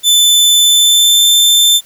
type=tone with pitch glide; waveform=sawtooth; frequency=3520 to 3553 Hz; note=A7 to A7; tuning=0 to +16 cents; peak=-3 dBFS; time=0.03-1.81 s; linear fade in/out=50 ms; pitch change=+16 cents; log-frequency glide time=0.62-1.27 s; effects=white hiss -44 dBFS RMS until 1.85 s